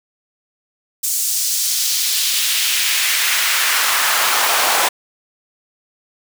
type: noise with high-pass filter sweep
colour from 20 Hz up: pink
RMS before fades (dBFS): -17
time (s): 1.03-4.89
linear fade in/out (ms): 10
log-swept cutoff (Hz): 7600 to 710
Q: 1.3
effects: none